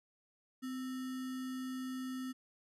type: tone with sample-and-hold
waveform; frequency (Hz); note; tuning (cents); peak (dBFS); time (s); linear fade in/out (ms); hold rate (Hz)
sine; 257.4; C4; -28; -38; 0.62-2.33; 20; 1575
effects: resampled to 32000 Hz